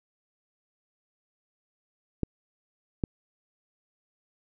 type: clicks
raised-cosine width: 3 ms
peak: -13 dBFS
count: 2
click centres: 2.233 / 3.038 s
effects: none